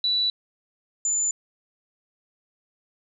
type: tone pair in turn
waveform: sine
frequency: 3951 / 7056 Hz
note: B7 / A8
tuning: 0 / +4 cents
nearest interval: minor seventh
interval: 1004 cents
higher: second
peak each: -20 / -21 dBFS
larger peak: first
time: 0.04-0.3 / 1.05-1.31 s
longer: neither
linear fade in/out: 2 ms
effects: none